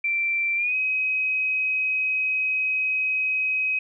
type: tone with pitch glide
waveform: sine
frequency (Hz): 2349 to 2532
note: D7 to D#7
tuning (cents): 0 to +30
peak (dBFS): -21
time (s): 0.04-3.79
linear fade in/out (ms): 5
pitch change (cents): +130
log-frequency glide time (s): 0.56-0.75
effects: none